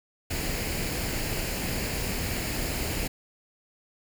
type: noise with comb filter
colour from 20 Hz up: pink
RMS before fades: -30 dBFS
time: 0.3-3.08 s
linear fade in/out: 10 ms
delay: 0.42 ms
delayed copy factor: +0.5
effects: none